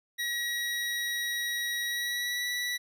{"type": "tone with pitch glide", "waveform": "25% pulse", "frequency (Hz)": [1911, 1953.4], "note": ["A#6", "B6"], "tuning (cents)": [43, -20], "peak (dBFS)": -26, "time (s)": [0.18, 2.78], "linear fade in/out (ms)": 20, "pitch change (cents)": 37, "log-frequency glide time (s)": [1.86, 2.47], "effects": []}